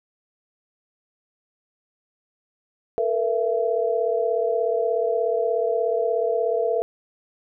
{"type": "tone cluster", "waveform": "sine", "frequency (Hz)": [445.3, 482, 669], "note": ["A4", "B4", "E5"], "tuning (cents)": [21, -42, 25], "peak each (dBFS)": -24, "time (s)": [2.98, 6.82], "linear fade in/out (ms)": 0, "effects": []}